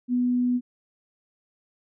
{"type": "tone", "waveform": "sine", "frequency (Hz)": 246.9, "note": "B3", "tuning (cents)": 0, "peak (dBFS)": -20, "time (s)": [0.08, 0.61], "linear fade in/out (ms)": 50, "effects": []}